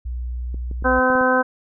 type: tone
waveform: sine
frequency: 60.9 Hz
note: B1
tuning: 24 cents flat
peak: -24 dBFS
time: 0.05-1 s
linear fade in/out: 10 ms
type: clicks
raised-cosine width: 3 ms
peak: -23 dBFS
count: 6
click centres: 0.544 / 0.713 / 0.824 / 1.102 / 1.154 / 1.211 s
type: harmonic tone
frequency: 255.9 Hz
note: C4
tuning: 38 cents flat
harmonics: 1 / 2 / 3 / 4 / 5 / 6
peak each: -22 / -19 / -24 / -22 / -25 / -20 dBFS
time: 0.84-1.43 s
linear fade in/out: 20 ms
effects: none